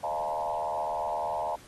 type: tone with frequency modulation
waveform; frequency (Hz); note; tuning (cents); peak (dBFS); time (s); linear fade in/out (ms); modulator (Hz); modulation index
sine; 770; G5; -31; -28; 0.03-1.56; 10; 76.3; 2.5
effects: pink hiss -53 dBFS RMS until 1.67 s + AAC 32 kbps